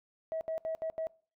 sine tone bursts at uneven times, 644 Hz, E5, 41 cents flat, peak -31 dBFS, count 5, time 0.32-0.41 / 0.48-0.58 / 0.65-0.75 / 0.82-0.9 / 0.98-1.07 s, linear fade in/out 0 ms, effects noise-tail reverb RT60 0.4 s tail -23 dB re dry + tanh soft clip ceiling -28 dBFS

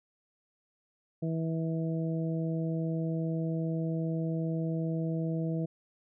harmonic tone, 162.5 Hz, E3, 24 cents flat, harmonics 1 / 2 / 3 / 4, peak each -30 / -36 / -40 / -42 dBFS, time 1.22-5.66 s, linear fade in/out 10 ms, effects none

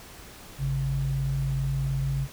sine tone pair together, 53.62 / 136.6 Hz, A1 / C#3, -44 / -25 cents, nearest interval octave + major third, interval 1619 cents, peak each -31 / -25 dBFS, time 0.58-2.28 s, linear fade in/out 50 ms, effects pink hiss -46 dBFS RMS until 2.32 s

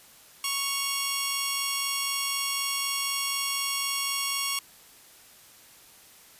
10% pulse tone pair together, 1108.8 / 2794 Hz, C#6 / F7, 0 / 0 cents, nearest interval octave + major third, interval 1600 cents, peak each -21 dBFS, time 0.44-4.59 s, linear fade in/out 2 ms, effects white hiss -53 dBFS RMS until 6.39 s + resampled to 32000 Hz

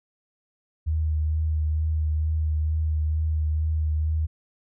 sine tone with vibrato, 77.78 Hz, D#2, in tune, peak -21 dBFS, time 0.86-4.27 s, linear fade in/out 20 ms, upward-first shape triangle, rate 2.2 Hz, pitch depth 24 cents each way, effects none

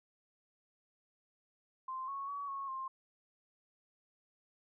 sine tone with pitch steps, 1044 / 1104 / 1132 / 1099 / 1058 Hz, C6 / C#6 / C#6 / C#6 / C6, -4 / -7 / +36 / -15 / +19 cents, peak -38 dBFS, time 1.88-2.88 s, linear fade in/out 5 ms, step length 200 ms, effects none

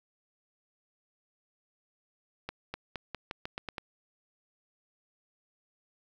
accelerating click train, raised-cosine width 0.3 ms, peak -20 dBFS, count 9, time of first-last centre 2.49-3.782 s, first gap 250 ms, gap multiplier 0.87, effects 9-bit

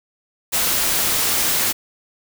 white noise, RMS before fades -19 dBFS, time 0.52-1.73 s, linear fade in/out 20 ms, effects none

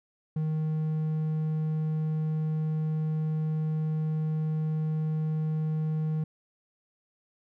triangle tone, 156.1 Hz, D#3, 6 cents sharp, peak -24 dBFS, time 0.36-6.24 s, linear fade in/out 5 ms, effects none

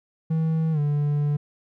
triangle tone with pitch glide, 160.6 to 146.42 Hz, E3 to D3, -45 to -5 cents, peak -18 dBFS, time 0.3-1.37 s, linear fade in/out 10 ms, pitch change -160 cents, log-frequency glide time 0.72-0.79 s, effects none

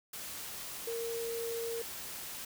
sine tone in noise, 462.4 Hz, A#4, 14 cents flat, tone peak -35 dBFS, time 0.87-1.82 s, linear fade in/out 5 ms, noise white, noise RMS -43 dBFS, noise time 0.13-2.45 s, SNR +5 dB, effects none

